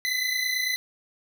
25% pulse tone pair together, 2000 / 2029 Hz, B6 / B6, +21 / +46 cents, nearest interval unison, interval 25 cents, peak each -24 dBFS, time 0.05-0.76 s, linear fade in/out 0 ms, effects none

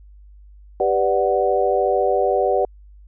sine chord, G major seventh, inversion none, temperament equal, 392 / 493.9 / 587.3 / 740 Hz, G4 / B4 / D5 / F#5, 0 / 0 / 0 / 0 cents, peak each -21 dBFS, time 0.8-2.65 s, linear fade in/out 2 ms, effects added 50 Hz sine -42 dBFS peak until 3.07 s

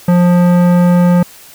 sine tone with tanh clipping, 176.5 Hz, F3, 19 cents sharp, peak -8 dBFS, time 0.08-1.23 s, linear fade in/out 5 ms, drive 16 dB, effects white hiss -38 dBFS RMS until 1.54 s

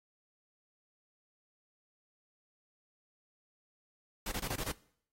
pink noise bursts, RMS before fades -37 dBFS, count 6, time 4.26-4.718 s, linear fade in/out 5 ms, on 58 ms, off 22 ms, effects noise-tail reverb RT60 0.6 s tail -21 dB re dry + AAC 48 kbps

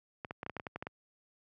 clicks, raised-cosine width 0.5 ms, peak -24 dBFS, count 11, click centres 0.248 / 0.309 / 0.431 / 0.464 / 0.497 / 0.567 / 0.598 / 0.668 / 0.76 / 0.825 / 0.869 s, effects high-pass 80 Hz 12 dB/octave

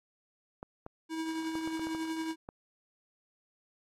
clicks, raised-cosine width 1 ms, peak -28 dBFS, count 8, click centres 0.629 / 0.864 / 1.554 / 1.675 / 1.795 / 1.87 / 1.949 / 2.489 s
square tone with tremolo, 321.9 Hz, E4, 41 cents flat, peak -32 dBFS, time 1.09-2.36 s, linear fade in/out 50 ms, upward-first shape triangle, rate 11 Hz, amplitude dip 45%
effects low-pass 10000 Hz 12 dB/octave + AAC 64 kbps

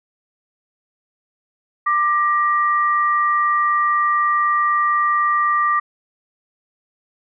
sine tone pair together, 1184 / 1897.2 Hz, D6 / A#6, +14 / +30 cents, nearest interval minor sixth, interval 816 cents, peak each -15 / -22 dBFS, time 1.86-5.8 s, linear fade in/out 10 ms, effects none

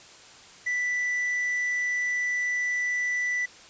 triangle tone with quantisation, 1975.5 Hz, B6, in tune, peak -23 dBFS, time 0.66-3.46 s, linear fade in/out 10 ms, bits 8, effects white hiss -49 dBFS RMS until 3.69 s + resampled to 16000 Hz

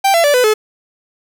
45% pulse tone with pitch steps, 784 / 674.7 / 580.6 / 499.6 / 430 Hz, G5 / E5 / D5 / B4 / A4, 0 / +40 / -20 / +20 / -40 cents, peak -9 dBFS, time 0.04-0.54 s, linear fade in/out 10 ms, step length 100 ms, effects none

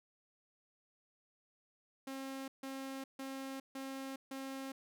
sawtooth tone bursts, 268.6 Hz, C4, 46 cents sharp, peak -38 dBFS, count 5, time 2.07-4.72 s, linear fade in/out 5 ms, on 410 ms, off 150 ms, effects none

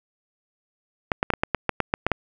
clicks, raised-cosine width 0.5 ms, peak -5 dBFS, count 11, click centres 1.118 / 1.229 / 1.303 / 1.337 / 1.435 / 1.547 / 1.693 / 1.803 / 1.939 / 2.066 / 2.117 s, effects none

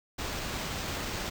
pink noise with sample-and-hold, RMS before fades -35 dBFS, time 0.18-1.3 s, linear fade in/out 10 ms, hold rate 11025 Hz, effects none

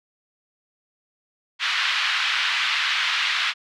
white band-pass noise, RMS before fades -23 dBFS, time 1.59-3.54 s, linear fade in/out 50 ms, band 1200 to 3600 Hz, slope 24 dB/octave, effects none

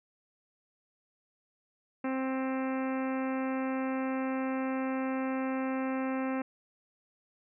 harmonic tone with a mistuned harmonic, 263.1 Hz, C4, 10 cents sharp, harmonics 1 / 2 / 3 / 4 / 5 / 6 / 7 / 8 / 9 / 10, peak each -31 / -37 / -41 / -43 / -45 / -47 / -48 / -49 / -50 / -51 dBFS, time 2.04-6.42 s, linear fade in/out 5 ms, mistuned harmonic 10, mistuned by +23 cents, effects none

